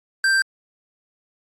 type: tone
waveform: square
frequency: 1572 Hz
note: G6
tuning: 4 cents sharp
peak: -16 dBFS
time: 0.24-0.42 s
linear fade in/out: 2 ms
effects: low-pass 9000 Hz 12 dB/octave + AAC 48 kbps